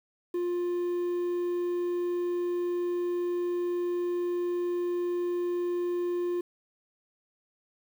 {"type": "tone with quantisation", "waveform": "triangle", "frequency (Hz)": 351.9, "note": "F4", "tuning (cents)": 13, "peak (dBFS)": -25, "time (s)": [0.34, 6.41], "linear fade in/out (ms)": 5, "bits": 9, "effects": []}